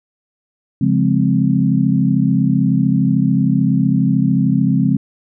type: chord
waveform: sine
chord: Db major seventh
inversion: none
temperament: equal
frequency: 138.59 / 174.61 / 207.7 / 261.6 Hz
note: Db3 / F3 / Ab3 / C4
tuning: 0 / 0 / 0 / 0 cents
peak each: -17 dBFS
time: 0.81-4.97 s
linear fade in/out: 5 ms
effects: none